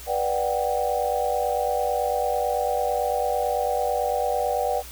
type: chord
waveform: sine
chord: G major seventh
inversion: first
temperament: just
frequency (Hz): 490 / 588 / 735 / 784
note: B4 / D5 / F#5 / G5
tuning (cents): -14 / +2 / -12 / 0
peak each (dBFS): -27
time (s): 0.06-4.83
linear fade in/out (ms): 50
effects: added 60 Hz sine -42 dBFS peak until 4.91 s + white hiss -42 dBFS RMS until 4.91 s